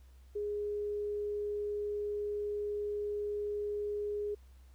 sine tone, 414.1 Hz, G#4, 5 cents flat, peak -33 dBFS, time 0.35-4.35 s, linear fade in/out 10 ms, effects added 64 Hz sine -54 dBFS peak until 4.74 s + pink hiss -70 dBFS RMS until 4.74 s

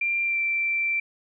sine tone with pitch glide, 2376 to 2346 Hz, D7 to D7, +20 to -2 cents, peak -22 dBFS, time 0.01-1 s, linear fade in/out 5 ms, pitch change -22 cents, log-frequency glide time 0.22-0.39 s, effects none

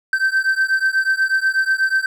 triangle beating tone pair, 1549 / 1557.2 Hz, G6 / G6, -21 / -12 cents, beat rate 8.2 Hz, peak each -16 / -17 dBFS, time 0.13-2.06 s, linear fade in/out 2 ms, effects none

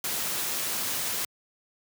white noise, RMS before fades -30 dBFS, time 0.04-1.25 s, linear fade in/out 2 ms, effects high-pass 100 Hz 12 dB/octave

